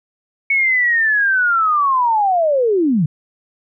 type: linear sweep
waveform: sine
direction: down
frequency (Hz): 2225 to 138.3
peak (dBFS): -12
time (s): 0.5-3.06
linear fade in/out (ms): 5
effects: none